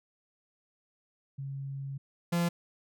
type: tone pair in turn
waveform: sine / 45% pulse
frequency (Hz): 137.3 / 171.88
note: C#3 / F3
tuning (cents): -16 / -27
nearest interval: major third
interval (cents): 389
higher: second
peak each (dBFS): -35 / -26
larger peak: second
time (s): 1.38-1.98 / 2.32-2.49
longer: first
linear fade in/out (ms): 10
effects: none